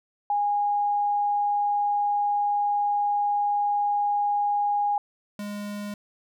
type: tone pair in turn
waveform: sine / square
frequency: 821 / 205.8 Hz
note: G#5 / G#3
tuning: -20 / -16 cents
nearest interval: 2 octaves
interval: 2396 cents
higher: first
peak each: -21 / -32 dBFS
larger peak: first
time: 0.3-4.98 / 5.39-5.94 s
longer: first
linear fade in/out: 2 ms
effects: none